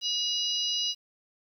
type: harmonic tone with a mistuned harmonic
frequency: 987.8 Hz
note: B5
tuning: in tune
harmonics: 3 / 4 / 5 / 6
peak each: -30 / -32 / -32 / -37 dBFS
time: 0.01-0.95 s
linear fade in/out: 50 ms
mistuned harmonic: 3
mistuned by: -49 cents
effects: 10-bit